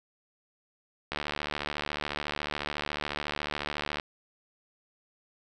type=click train; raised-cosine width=0.3 ms; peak=-15 dBFS; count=214; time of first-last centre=1.12-3.998 s; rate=74 Hz; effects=none